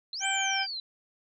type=exponential two-way sweep; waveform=sine; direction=up then down; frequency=3951 to 8090 to 3951 Hz; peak=-33 dBFS; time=0.13-0.8 s; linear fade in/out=2 ms; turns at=0.27 s
type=harmonic tone; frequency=779 Hz; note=G5; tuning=11 cents flat; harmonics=1 / 2 / 3 / 4; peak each=-32 / -32 / -32 / -32 dBFS; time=0.2-0.67 s; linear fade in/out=50 ms
effects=none

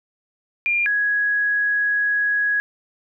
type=tone pair in turn; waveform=sine; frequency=2400 / 1666.2 Hz; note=D7 / G#6; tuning=+37 / +5 cents; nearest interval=tritone; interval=632 cents; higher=first; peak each=-17 dBFS; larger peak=neither; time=0.66-0.86 / 0.86-2.6 s; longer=second; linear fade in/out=0 ms; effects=none

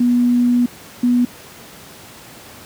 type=tone pair in turn; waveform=sine; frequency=243.4 / 244.3 Hz; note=B3 / B3; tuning=-25 / -19 cents; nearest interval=unison; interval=6 cents; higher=second; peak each=-11 dBFS; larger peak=neither; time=0-0.66 / 1.03-1.25 s; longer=first; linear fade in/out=5 ms; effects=pink hiss -39 dBFS RMS until 2.65 s + high-pass 100 Hz 12 dB/octave

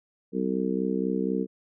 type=harmonic tone; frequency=64.1 Hz; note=C2; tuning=35 cents flat; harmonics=3 / 4 / 5 / 6 / 7; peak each=-29 / -30 / -32 / -33 / -31 dBFS; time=0.32-1.47 s; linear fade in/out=50 ms; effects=none

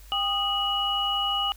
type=tone cluster; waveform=sine; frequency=797 / 1236 / 2925 Hz; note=G5 / D#6 / F#7; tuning=+28 / -12 / -21 cents; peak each=-30 / -30 / -25 dBFS; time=0.12-1.52 s; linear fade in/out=0 ms; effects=added 50 Hz sine -45 dBFS peak until 1.56 s + white hiss -54 dBFS RMS until 1.56 s

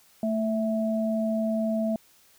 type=tone pair together; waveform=sine; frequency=222 / 656 Hz; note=A3 / E5; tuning=+16 / -9 cents; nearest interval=octave + perfect fifth; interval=1875 cents; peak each=-25 / -28 dBFS; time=0.23-1.96 s; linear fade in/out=2 ms; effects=white hiss -59 dBFS RMS until 2.38 s

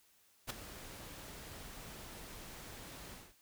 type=noise with ADSR envelope; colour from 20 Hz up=pink; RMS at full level=-37 dBFS; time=0.47-3.35 s; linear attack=32 ms; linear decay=8 ms; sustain=-13 dB; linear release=230 ms; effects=white hiss -69 dBFS RMS until 3.41 s

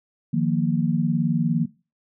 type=chord; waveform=sine; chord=Eb suspended second; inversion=none; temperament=just; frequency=155.56 / 175.01 / 233.3 Hz; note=Eb3 / F3 / Bb3; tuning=0 / +4 / +2 cents; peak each=-23 dBFS; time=0.33-1.66 s; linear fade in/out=10 ms; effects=noise-tail reverb RT60 0.3 s tail -19 dB re dry

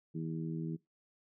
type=harmonic tone; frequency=80.7 Hz; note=E2; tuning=36 cents flat; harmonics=2 / 3 / 4 / 5; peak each=-37 / -44 / -42 / -50 dBFS; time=0.14-0.77 s; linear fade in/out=20 ms; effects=noise-tail reverb RT60 0.2 s tail -22 dB re dry

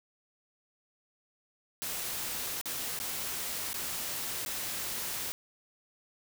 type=noise with dropouts; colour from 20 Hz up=white; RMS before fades=-36 dBFS; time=1.82-5.32 s; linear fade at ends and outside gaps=0 ms; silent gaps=2.613-2.657 / 2.99-3 / 3.731-3.742 / 4.45-4.461 s; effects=none

